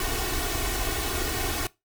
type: noise with comb filter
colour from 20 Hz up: pink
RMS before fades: -28 dBFS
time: 0-1.67 s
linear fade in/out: 2 ms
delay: 2.7 ms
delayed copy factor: +0.95
effects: noise-tail reverb RT60 0.2 s tail -20 dB re dry